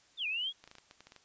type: linear two-way sweep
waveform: sine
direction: down then up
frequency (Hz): 3722 to 2400 to 3380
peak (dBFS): -32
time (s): 0.17-0.53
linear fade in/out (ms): 50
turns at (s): 0.27
type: clicks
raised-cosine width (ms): 0.2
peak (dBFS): -34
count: 10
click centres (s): 0.64 / 0.676 / 0.714 / 0.753 / 0.784 / 0.911 / 1.006 / 1.07 / 1.121 / 1.163
effects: white hiss -65 dBFS RMS until 1.24 s + resampled to 16000 Hz